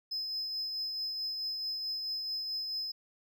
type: tone with tremolo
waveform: triangle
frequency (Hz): 5100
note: D#8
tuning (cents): +42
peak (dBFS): -31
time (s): 0.11-2.92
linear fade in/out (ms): 10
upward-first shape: triangle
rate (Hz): 4.6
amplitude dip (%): 35
effects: none